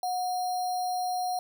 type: tone with sample-and-hold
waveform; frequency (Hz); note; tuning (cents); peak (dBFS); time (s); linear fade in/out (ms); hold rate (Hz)
sine; 730; F#5; -24; -27; 0.03-1.39; 2; 4900
effects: none